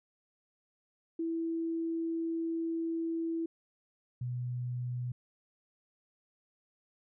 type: tone pair in turn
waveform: sine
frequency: 329.6 / 123.46 Hz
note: E4 / B2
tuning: 0 / 0 cents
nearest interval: octave + perfect fourth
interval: 1700 cents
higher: first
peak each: -31 / -33 dBFS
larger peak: first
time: 1.19-3.46 / 4.21-5.12 s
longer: first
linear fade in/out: 5 ms
effects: none